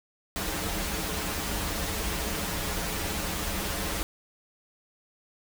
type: noise with comb filter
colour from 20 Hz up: pink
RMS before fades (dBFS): -31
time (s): 0.36-4.03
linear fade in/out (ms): 0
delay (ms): 8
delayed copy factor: -0.85
effects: none